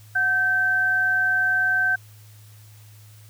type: tone pair together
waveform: sine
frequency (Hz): 732 / 1549.6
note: F#5 / G6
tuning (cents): -19 / -20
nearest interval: octave + minor second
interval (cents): 1299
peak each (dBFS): -30 / -18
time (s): 0.15-1.96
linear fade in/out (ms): 10
effects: added 106 Hz sine -45 dBFS peak until 3.29 s + white hiss -54 dBFS RMS until 3.29 s